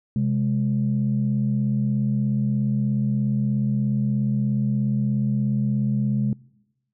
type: tone pair together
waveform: sine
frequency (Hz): 130.84 / 207.7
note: C3 / G#3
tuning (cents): 0 / 0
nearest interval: minor sixth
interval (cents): 800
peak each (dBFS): -21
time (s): 0.16-6.33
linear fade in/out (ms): 2
effects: noise-tail reverb RT60 1.0 s tail -25 dB re dry + tanh soft clip ceiling -13 dBFS